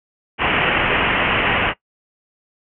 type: low-pass noise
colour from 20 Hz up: white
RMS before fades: -18 dBFS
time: 0.38-1.74 s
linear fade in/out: 50 ms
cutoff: 3000 Hz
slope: 96 dB/octave
effects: noise-tail reverb RT60 0.1 s tail -19 dB re dry